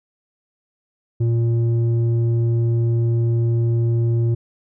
square tone with low-pass filter, 116.54 Hz, A#2, in tune, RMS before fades -18 dBFS, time 1.2-4.35 s, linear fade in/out 10 ms, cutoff 250 Hz, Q 4.6, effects none

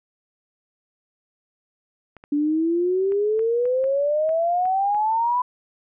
clicks, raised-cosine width 0.5 ms, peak -28 dBFS, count 9, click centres 2.167 / 2.239 / 3.121 / 3.393 / 3.655 / 3.841 / 4.292 / 4.655 / 4.947 s
sine exponential sweep, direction up, 287.3 to 1004 Hz, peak -18 dBFS, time 2.32-5.42 s, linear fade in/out 5 ms
effects none

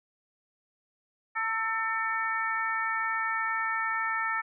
harmonic tone with a mistuned harmonic, 448.9 Hz, A4, 35 cents sharp, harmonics 2 / 3 / 4 / 5, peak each -35 / -31 / -31 / -36 dBFS, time 1.35-4.42 s, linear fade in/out 20 ms, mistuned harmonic 3, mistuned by -30 cents, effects none

